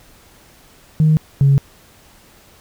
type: tone pair in turn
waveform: sine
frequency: 155.56 / 138.59 Hz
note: D#3 / C#3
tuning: 0 / 0 cents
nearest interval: major second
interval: 200 cents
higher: first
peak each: -8 / -7 dBFS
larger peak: second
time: 1-1.17 / 1.41-1.58 s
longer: neither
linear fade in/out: 0 ms
effects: tanh soft clip ceiling -5 dBFS + pink hiss -48 dBFS RMS until 2.6 s